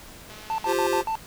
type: click train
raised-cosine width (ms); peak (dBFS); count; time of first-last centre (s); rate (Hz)
0.2; -28; 101; 0.3-0.767; 214
type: tone bursts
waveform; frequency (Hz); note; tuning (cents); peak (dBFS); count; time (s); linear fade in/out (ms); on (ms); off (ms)
triangle; 888; A5; +16; -22; 5; 0.5-1.154; 0; 82; 61
type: chord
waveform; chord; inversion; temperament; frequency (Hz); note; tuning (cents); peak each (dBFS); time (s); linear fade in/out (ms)
square; F suspended second; none; just; 349.2 / 392.9 / 523.8; F4 / G4 / C5; 0 / +4 / +2; -28 / -27 / -28; 0.65-1.04; 50
effects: pink hiss -45 dBFS RMS until 1.26 s